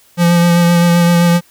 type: tone with vibrato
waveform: square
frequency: 172.4 Hz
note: F3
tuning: 22 cents flat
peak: -8 dBFS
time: 0.17-1.41 s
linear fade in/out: 50 ms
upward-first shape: sine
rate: 7.7 Hz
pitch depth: 18 cents each way
effects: white hiss -49 dBFS RMS until 1.5 s